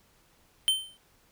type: tone with exponential decay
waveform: square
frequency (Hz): 3098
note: G7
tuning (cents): -21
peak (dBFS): -19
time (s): 0.68-0.97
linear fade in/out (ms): 0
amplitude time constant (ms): 62
effects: pink hiss -64 dBFS RMS until 1.31 s